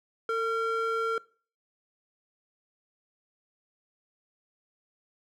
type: ring-modulated tone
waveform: triangle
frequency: 912 Hz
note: A#5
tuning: 38 cents flat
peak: -21 dBFS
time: 0.29-1.18 s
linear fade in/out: 2 ms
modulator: 461 Hz
effects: noise-tail reverb RT60 0.4 s tail -21 dB re dry